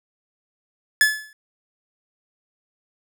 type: tone with exponential decay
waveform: 45% pulse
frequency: 1721 Hz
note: A6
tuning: 39 cents flat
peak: -10 dBFS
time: 1.01-1.33 s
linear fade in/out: 1 ms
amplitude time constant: 69 ms
effects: none